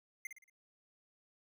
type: tone with echo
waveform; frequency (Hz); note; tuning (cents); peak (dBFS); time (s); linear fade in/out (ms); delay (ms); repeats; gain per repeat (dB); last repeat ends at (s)
square; 2093; C7; 0; -40; 0.25-0.27; 2; 57; 4; -7; 0.498
effects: none